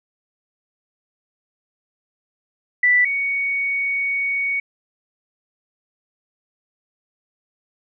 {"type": "tone pair in turn", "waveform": "sine", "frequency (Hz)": [1975.5, 2233], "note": ["B6", "C#7"], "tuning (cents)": [0, 12], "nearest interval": "major second", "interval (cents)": 212, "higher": "second", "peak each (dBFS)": [-12, -19], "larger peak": "first", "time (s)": [[2.83, 3.05], [3.05, 4.6]], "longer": "second", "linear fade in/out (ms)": 5, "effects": []}